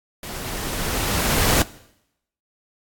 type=noise with level ramp; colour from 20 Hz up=pink; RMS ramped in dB=-33 to -17 dBFS; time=0.23-1.62 s; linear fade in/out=2 ms; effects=noise-tail reverb RT60 0.8 s tail -19 dB re dry + AAC 64 kbps